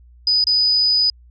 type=tone with dropouts; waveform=sine; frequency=4978 Hz; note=D#8; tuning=in tune; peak=-13 dBFS; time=0.27-1.1 s; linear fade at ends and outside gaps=2 ms; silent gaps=0.441-0.469 s; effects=added 60 Hz sine -44 dBFS peak until 1.3 s + AAC 64 kbps